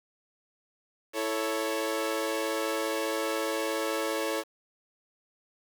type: chord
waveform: sawtooth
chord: A major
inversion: second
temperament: equal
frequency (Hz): 329.6 / 440 / 554.4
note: E4 / A4 / C#5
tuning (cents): 0 / 0 / 0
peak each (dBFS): -30 / -29 / -28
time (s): 1.13-4.44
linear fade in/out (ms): 50
effects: 8-bit